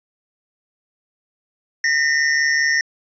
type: tone pair together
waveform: square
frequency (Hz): 1830.6 / 1975.5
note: A#6 / B6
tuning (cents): -32 / 0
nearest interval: minor second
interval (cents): 132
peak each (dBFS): -17 / -22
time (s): 1.84-2.81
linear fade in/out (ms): 2
effects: resampled to 16000 Hz